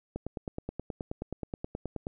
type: click train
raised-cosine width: 2 ms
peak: -21 dBFS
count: 19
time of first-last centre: 0.16-2.069 s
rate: 9.43 Hz
effects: none

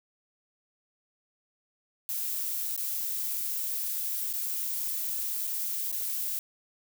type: noise with dropouts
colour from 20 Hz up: violet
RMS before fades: -32 dBFS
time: 2.09-6.39 s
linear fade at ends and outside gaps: 0 ms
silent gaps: 2.763-2.777 / 4.328-4.337 / 5.469-5.474 / 5.916-5.926 s
effects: none

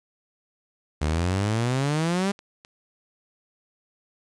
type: exponential sweep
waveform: sawtooth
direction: up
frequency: 73 to 203.1 Hz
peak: -18 dBFS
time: 1.01-2.32 s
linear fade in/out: 10 ms
type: clicks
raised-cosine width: 0.2 ms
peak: -26 / -29 / -28 dBFS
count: 3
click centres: 1.995 / 2.391 / 2.649 s
effects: resampled to 22050 Hz + 8-bit

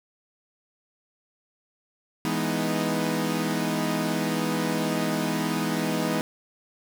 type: chord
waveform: sawtooth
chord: E major seventh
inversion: none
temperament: equal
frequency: 164.81 / 207.7 / 246.9 / 311.1 Hz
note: E3 / G#3 / B3 / D#4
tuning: 0 / 0 / 0 / 0 cents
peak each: -26 dBFS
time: 2.25-6.21 s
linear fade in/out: 0 ms
effects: 7-bit

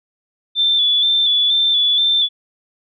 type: tone with vibrato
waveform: sine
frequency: 3500 Hz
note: A7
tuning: 10 cents flat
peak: -12 dBFS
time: 0.55-2.29 s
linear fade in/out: 50 ms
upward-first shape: square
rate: 2.1 Hz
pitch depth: 30 cents each way
effects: none

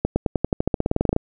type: accelerating click train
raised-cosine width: 2 ms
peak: -5 dBFS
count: 18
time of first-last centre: 0.05-1.164 s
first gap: 110 ms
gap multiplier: 0.93
effects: none

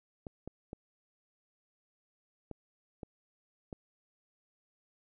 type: clicks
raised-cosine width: 2 ms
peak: -28 dBFS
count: 6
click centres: 0.268 / 0.476 / 0.731 / 2.513 / 3.032 / 3.728 s
effects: none

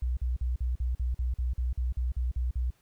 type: tone bursts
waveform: sine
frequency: 61.74 Hz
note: B1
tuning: in tune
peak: -25 dBFS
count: 14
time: 0.02-2.705 s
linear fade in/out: 5 ms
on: 150 ms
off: 45 ms
effects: tanh soft clip ceiling -21 dBFS + pink hiss -68 dBFS RMS until 2.81 s

